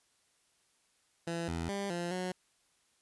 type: tone with pitch steps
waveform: 15% pulse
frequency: 168.4 / 83.4 / 199.5 / 173.4 / 182.8 Hz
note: E3 / E2 / G3 / F3 / F#3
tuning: +37 / +21 / +31 / -12 / -21 cents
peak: -28 dBFS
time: 1.27-2.32 s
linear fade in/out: 5 ms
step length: 210 ms
effects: white hiss -72 dBFS RMS until 3.01 s + resampled to 24000 Hz

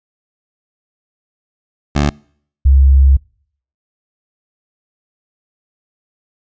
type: tone pair in turn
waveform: 15% pulse / sine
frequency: 72.6 / 67.72 Hz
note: D2 / C#2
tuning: -19 / -40 cents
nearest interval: minor second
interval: 121 cents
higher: first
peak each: -5 dBFS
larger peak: neither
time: 1.95-2.1 / 2.65-3.17 s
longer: second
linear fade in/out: 10 ms
effects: noise-tail reverb RT60 0.6 s tail -26 dB re dry + resampled to 16000 Hz

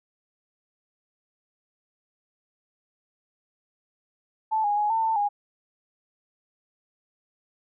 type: tone with pitch steps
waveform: sine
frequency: 876 / 824 / 836 / 898 / 892 / 820 Hz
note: A5 / G#5 / G#5 / A5 / A5 / G#5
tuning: -8 / -14 / +11 / +35 / +23 / -22 cents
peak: -21 dBFS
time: 4.51-5.29 s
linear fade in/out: 20 ms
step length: 130 ms
effects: none

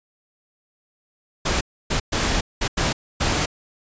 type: noise bursts at uneven times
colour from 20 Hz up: pink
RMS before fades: -21 dBFS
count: 6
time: 1.45-1.61 / 1.9-2 / 2.12-2.41 / 2.61-2.68 / 2.77-2.93 / 3.2-3.46 s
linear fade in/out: 10 ms
effects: resampled to 16000 Hz

